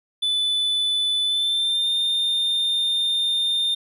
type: tone with pitch glide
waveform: triangle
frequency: 3493 to 3622 Hz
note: A7 to A7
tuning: -13 to +49 cents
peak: -18 dBFS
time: 0.22-3.75 s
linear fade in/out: 10 ms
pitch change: +62 cents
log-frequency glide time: 1.23-1.9 s
effects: none